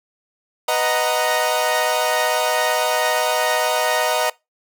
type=chord; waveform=sawtooth; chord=B major seventh; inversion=none; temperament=equal with one note detuned; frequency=496.2 / 622.3 / 740 / 932.3 Hz; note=B4 / D#5 / F#5 / A#5; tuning=+8 / 0 / 0 / 0 cents; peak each=-21 / -17 / -20 / -19 dBFS; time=0.68-4.3 s; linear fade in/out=5 ms; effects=noise-tail reverb RT60 0.2 s tail -21 dB re dry